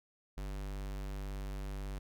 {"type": "tone", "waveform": "square", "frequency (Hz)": 49.09, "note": "G1", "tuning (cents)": 3, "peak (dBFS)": -39, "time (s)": [0.37, 1.99], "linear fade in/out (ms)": 10, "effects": []}